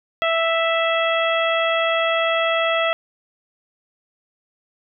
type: harmonic tone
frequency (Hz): 659.3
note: E5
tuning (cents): 0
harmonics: 1 / 2 / 3 / 4 / 5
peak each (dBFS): -20 / -23 / -25 / -26 / -27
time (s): 0.22-2.93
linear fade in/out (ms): 0
effects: none